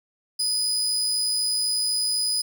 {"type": "tone", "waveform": "30% pulse", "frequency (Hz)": 4978, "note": "D#8", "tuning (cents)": 0, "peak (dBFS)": -19, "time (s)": [0.39, 2.42], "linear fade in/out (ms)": 10, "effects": []}